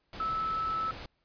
sine tone in noise, 1309 Hz, E6, 13 cents flat, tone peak -29 dBFS, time 0.2-0.91 s, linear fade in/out 2 ms, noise pink, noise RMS -43 dBFS, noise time 0.13-1.06 s, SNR +11 dB, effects pink hiss -75 dBFS RMS until 1.24 s + resampled to 11025 Hz

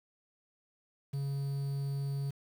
triangle tone with quantisation, 139.2 Hz, C#3, 8 cents sharp, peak -30 dBFS, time 1.13-2.31 s, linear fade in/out 10 ms, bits 9, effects none

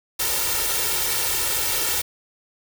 white noise with comb filter, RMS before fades -23 dBFS, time 0.19-2.02 s, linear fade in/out 10 ms, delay 2.2 ms, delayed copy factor +0.85, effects none

